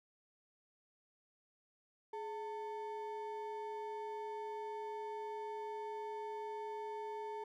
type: ring-modulated tone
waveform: triangle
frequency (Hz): 659.3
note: E5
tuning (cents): 0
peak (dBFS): -36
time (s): 2.13-7.44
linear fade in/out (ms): 5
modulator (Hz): 238
effects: none